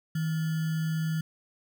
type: tone with sample-and-hold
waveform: sine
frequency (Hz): 160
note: D#3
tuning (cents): +49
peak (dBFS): -26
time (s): 0.15-1.21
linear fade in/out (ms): 5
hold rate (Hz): 1575
effects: none